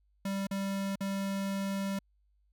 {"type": "tone with dropouts", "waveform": "square", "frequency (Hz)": 196, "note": "G3", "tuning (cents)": 0, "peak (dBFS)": -32, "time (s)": [0.25, 1.99], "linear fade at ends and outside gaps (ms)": 5, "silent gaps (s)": [[0.47, 0.51], [0.957, 1.006]], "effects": ["added 50 Hz sine -67 dBFS peak until 2.52 s"]}